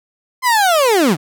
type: linear sweep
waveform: 30% pulse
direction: down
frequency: 1046.5 to 131.8 Hz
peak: -8 dBFS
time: 0.42-1.17 s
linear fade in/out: 50 ms
effects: none